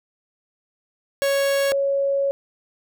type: tone pair in turn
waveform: 45% pulse / sine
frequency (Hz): 554.4 / 554.4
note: C#5 / C#5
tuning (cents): 0 / 0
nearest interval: unison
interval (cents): 0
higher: neither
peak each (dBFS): -18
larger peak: neither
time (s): 1.22-1.72 / 1.72-2.31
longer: second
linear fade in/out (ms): 0
effects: none